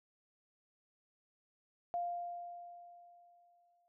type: tone with exponential decay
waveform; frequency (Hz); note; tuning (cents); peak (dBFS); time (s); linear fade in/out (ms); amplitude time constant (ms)
sine; 698.5; F5; 0; -33; 1.94-3.88; 0; 420
effects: none